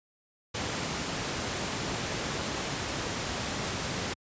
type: noise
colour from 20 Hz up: pink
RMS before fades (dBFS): -32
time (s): 0.54-4.14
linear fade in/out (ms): 10
effects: high-pass 80 Hz 12 dB/octave + resampled to 16000 Hz